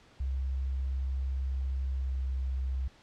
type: tone with pitch glide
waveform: sine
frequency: 66.2 to 65.4 Hz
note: C2 to C2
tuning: +21 to 0 cents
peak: -29 dBFS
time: 0.2-2.88 s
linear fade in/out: 5 ms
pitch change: -21 cents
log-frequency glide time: 1.87-2.21 s
effects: pink hiss -59 dBFS RMS until 3.02 s + low-pass 5000 Hz 12 dB/octave